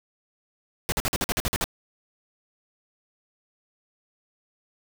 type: noise bursts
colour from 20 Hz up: pink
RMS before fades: -25 dBFS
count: 10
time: 0.89-1.641 s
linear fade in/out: 0 ms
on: 31 ms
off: 49 ms
effects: none